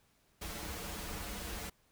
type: noise with comb filter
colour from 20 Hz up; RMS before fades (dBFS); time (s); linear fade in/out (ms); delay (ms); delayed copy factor
pink; -42; 0.41-1.7; 10; 7.8; -0.85
effects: pink hiss -71 dBFS RMS until 1.91 s